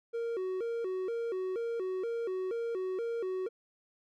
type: tone with vibrato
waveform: triangle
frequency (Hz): 416.5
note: G#4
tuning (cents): +5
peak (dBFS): -30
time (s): 0.13-3.49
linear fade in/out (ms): 20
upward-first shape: square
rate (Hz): 2.1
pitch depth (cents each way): 190
effects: none